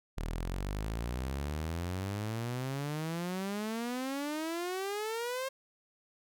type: exponential sweep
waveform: sawtooth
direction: up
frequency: 38.01 to 539 Hz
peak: -30 dBFS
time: 0.17-5.49 s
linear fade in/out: 10 ms
effects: none